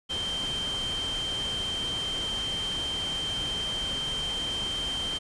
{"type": "tone in noise", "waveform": "sine", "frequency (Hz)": 3138, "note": "G7", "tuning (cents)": 1, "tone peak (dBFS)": -29, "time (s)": [0.09, 5.19], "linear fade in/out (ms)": 20, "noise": "pink", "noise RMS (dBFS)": -37, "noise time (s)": [0.09, 5.19], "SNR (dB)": 5, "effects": ["resampled to 22050 Hz"]}